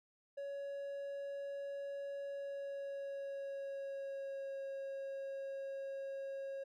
triangle tone with pitch glide, 560 to 545.3 Hz, C#5 to C#5, +18 to -29 cents, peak -39 dBFS, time 0.37-6.64 s, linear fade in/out 10 ms, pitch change -47 cents, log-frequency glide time 2.24-4.63 s, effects none

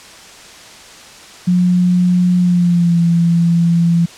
sine tone with pitch glide, 179.2 to 169.53 Hz, F3 to E3, +45 to +49 cents, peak -9 dBFS, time 1.47-4.06 s, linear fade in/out 10 ms, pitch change -96 cents, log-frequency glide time 2.38-3 s, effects white hiss -37 dBFS RMS until 4.17 s + low-pass 7000 Hz 12 dB/octave

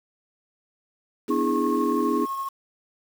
sine chord, E dominant seventh, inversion second, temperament equal, 246.9 / 293.7 / 329.6 / 415.3 Hz, B3 / D4 / E4 / G#4, 0 / 0 / 0 / 0 cents, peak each -26 dBFS, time 1.28-2.26 s, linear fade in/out 20 ms
sine tone with tremolo, 1086 Hz, C#6, 36 cents flat, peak -25 dBFS, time 1.3-2.49 s, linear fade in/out 10 ms, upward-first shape sine, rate 12 Hz, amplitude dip 35%
effects tanh soft clip ceiling -11 dBFS + 7-bit

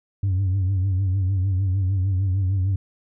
sine tone with vibrato, 95.1 Hz, F#2, 48 cents sharp, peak -16 dBFS, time 0.23-2.76 s, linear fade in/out 5 ms, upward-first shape triangle, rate 6.6 Hz, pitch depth 95 cents each way, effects tanh soft clip ceiling -17 dBFS

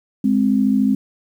sine tone pair together, 207.7 / 261.3 Hz, G#3 / C4, 0 / -2 cents, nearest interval major third, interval 398 cents, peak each -16 dBFS, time 0.24-0.95 s, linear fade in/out 5 ms, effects 8-bit

